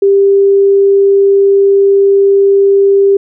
sine tone, 395.8 Hz, G4, 17 cents sharp, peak -4 dBFS, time 0.02-3.17 s, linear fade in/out 5 ms, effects none

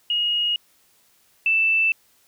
sine tone pair in turn, 2876 / 2651 Hz, F#7 / E7, -50 / +9 cents, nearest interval minor second, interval 141 cents, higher first, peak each -19 / -16 dBFS, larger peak second, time 0.1-0.56 / 1.46-1.92 s, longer neither, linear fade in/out 2 ms, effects white hiss -60 dBFS RMS until 2.27 s

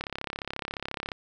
click train, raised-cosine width 0.3 ms, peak -16 dBFS, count 39, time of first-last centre 0.01-1.118 s, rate 34.3 Hz, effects none

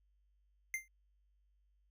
square tone with exponential decay, 2093 Hz, C7, in tune, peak -33 dBFS, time 0.74-0.88 s, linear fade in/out 1 ms, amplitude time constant 30 ms, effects added 50 Hz sine -70 dBFS peak until 1.9 s

